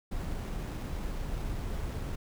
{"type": "noise with sample-and-hold", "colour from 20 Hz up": "brown", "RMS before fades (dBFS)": -35, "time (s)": [0.11, 2.16], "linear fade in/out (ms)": 10, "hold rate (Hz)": 8820, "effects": []}